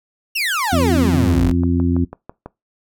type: exponential sweep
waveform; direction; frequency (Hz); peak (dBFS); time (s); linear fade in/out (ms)
30% pulse; down; 2887 to 39.27; -15; 0.35-1.52; 10
type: harmonic tone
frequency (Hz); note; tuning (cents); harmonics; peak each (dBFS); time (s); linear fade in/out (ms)
86.6; F2; -14; 1 / 2 / 3 / 4; -18 / -22 / -17 / -26; 0.72-2.05; 10
type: click train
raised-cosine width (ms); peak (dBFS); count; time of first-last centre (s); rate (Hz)
1; -17; 9; 1.14-2.46; 6.06
effects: noise-tail reverb RT60 0.2 s tail -21 dB re dry